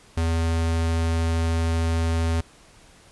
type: tone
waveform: square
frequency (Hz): 82.41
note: E2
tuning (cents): 0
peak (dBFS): -21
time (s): 0.17-2.41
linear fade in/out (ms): 5
effects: pink hiss -52 dBFS RMS until 3.11 s + resampled to 24000 Hz